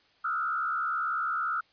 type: tone with frequency modulation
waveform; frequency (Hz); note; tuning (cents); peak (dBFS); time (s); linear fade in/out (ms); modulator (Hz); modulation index
sine; 1343; E6; +32; -27; 0.24-1.61; 10; 69.1; 1.3
effects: white hiss -64 dBFS RMS until 1.72 s + resampled to 11025 Hz